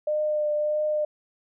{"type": "tone with vibrato", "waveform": "sine", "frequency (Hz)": 603, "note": "D5", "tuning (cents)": 46, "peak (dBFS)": -22, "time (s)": [0.07, 1.05], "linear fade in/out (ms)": 5, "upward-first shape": "triangle", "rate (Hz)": 1.6, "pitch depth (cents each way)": 18, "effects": []}